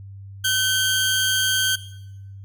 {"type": "tone pair together", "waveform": "sawtooth", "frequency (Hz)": [1525, 3231], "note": ["G6", "G#7"], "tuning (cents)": [-48, -48], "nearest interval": "octave + minor second", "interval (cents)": 1300, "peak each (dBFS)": -18, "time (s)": [0.44, 1.76], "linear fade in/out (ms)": 10, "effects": ["noise-tail reverb RT60 0.9 s tail -17 dB re dry", "added 98 Hz sine -36 dBFS peak until 2.44 s"]}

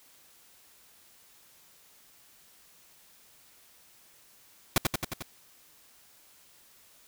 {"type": "noise with echo", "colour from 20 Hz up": "pink", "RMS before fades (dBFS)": -22, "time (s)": [4.76, 4.78], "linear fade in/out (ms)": 2, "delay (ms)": 89, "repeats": 5, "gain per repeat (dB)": -3, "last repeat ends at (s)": 5.225, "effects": ["white hiss -59 dBFS RMS until 7.07 s"]}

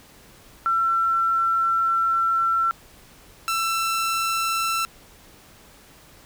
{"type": "tone pair in turn", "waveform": ["sine", "sawtooth"], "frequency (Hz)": [1348, 1337.1], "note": ["E6", "E6"], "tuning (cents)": [38, 24], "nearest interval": "unison", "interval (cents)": 14, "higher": "first", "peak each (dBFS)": -18, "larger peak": "neither", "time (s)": [[0.66, 2.71], [3.48, 4.85]], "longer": "first", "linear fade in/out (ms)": 0, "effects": ["pink hiss -50 dBFS RMS until 6.25 s"]}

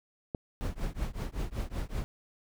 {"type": "click", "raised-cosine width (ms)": 2, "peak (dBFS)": -20, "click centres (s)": 0.348}
{"type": "noise with tremolo", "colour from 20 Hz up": "brown", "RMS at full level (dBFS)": -30, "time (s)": [0.61, 2.04], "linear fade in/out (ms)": 0, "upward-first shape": "triangle", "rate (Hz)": 5.3, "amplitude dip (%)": 100}
{"effects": []}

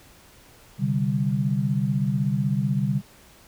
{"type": "chord", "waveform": "sine", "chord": "C suspended second", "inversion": "none", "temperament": "equal", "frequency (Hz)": [130.81, 146.83, 196], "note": ["C3", "D3", "G3"], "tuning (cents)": [0, 0, 0], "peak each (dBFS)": -25, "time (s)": [0.78, 3.02], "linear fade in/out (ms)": 50, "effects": ["pink hiss -52 dBFS RMS until 3.47 s"]}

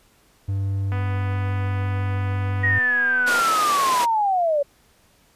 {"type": "tone", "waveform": "triangle", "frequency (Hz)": 98, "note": "G2", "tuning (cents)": 0, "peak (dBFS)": -19, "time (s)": [0.48, 2.79], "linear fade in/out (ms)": 10}
{"type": "click train", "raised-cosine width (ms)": 0.5, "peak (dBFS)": -20, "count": 618, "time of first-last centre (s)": [0.92, 3.408], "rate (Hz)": 248}
{"type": "linear sweep", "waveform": "sine", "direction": "down", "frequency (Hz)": [1900, 554.4], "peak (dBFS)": -17, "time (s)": [2.63, 4.63], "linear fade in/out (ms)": 10}
{"type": "band-pass noise", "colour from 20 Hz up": "pink", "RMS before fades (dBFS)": -27, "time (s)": [3.26, 4.06], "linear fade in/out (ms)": 20, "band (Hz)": [420, 11000], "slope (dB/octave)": 12}
{"effects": ["pink hiss -58 dBFS RMS until 5.35 s", "resampled to 32000 Hz"]}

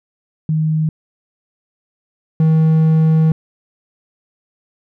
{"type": "tone pair in turn", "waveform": ["sine", "triangle"], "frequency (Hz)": [156.7, 158.98], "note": ["D#3", "D#3"], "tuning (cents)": [13, 38], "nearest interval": "unison", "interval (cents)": 25, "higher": "second", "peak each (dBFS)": [-13, -7], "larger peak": "second", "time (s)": [[0.49, 0.89], [2.4, 3.32]], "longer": "second", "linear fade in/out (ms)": 2, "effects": []}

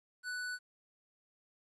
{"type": "tone", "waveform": "square", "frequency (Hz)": 1486, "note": "F#6", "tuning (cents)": 7, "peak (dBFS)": -38, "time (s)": [0.23, 0.59], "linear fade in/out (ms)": 50, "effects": ["resampled to 22050 Hz", "12-bit"]}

